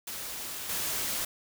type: noise with level steps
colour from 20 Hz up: white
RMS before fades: -38 / -32 dBFS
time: 0.07-1.25 s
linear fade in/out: 5 ms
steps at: 0.69 s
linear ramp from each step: 5 ms
effects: none